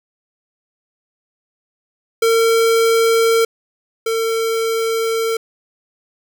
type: tone pair in turn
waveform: square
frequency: 455.4 / 452 Hz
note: A#4 / A4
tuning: -40 / +47 cents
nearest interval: unison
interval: 13 cents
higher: first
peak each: -12 / -17 dBFS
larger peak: first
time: 2.22-3.45 / 4.06-5.37 s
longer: second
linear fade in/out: 5 ms
effects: none